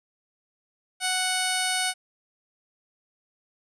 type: tone with low-pass filter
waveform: 10% pulse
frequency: 740 Hz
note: F#5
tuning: in tune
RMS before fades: -26 dBFS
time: 1-1.94 s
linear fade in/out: 50 ms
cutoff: 8600 Hz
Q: 5.8
effects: none